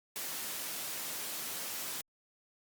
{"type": "high-pass noise", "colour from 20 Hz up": "white", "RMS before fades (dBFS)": -39, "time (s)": [0.16, 2.01], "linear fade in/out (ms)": 0, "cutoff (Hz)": 140, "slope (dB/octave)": 12, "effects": ["Opus 48 kbps"]}